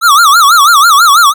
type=tone with vibrato; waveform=square; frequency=1252 Hz; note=D#6; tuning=10 cents sharp; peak=-3 dBFS; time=0.01-1.34 s; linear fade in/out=50 ms; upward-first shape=sine; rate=6.1 Hz; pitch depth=210 cents each way; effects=none